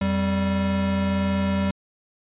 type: tone pair together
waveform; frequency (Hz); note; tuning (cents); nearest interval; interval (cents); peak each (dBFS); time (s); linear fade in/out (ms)
square; 86.5 / 194.65; F2 / G3; -16 / -12; octave + major second; 1404; -28 / -22; 0.01-1.71; 5
effects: resampled to 8000 Hz